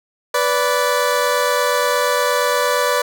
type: tone pair together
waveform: 20% pulse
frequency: 493.5 / 582 Hz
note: B4 / D5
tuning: -1 / -16 cents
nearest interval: minor third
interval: 285 cents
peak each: -13 dBFS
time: 0.34-3.02 s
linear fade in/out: 5 ms
effects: none